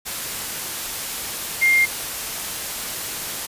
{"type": "tone in noise", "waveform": "sine", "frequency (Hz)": 2115, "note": "C7", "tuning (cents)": 18, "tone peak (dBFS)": -13, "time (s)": [1.61, 1.86], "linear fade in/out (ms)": 20, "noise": "white", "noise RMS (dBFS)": -28, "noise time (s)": [0.05, 3.47], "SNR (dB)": 12, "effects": ["resampled to 32000 Hz"]}